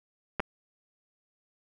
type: clicks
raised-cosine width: 0.5 ms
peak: -14 dBFS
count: 2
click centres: 0.397 / 0.402 s
effects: none